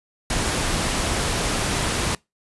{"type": "noise", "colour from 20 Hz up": "pink", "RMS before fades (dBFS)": -23, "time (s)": [0.3, 2.15], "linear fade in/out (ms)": 2, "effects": ["noise-tail reverb RT60 0.2 s tail -24 dB re dry", "resampled to 24000 Hz"]}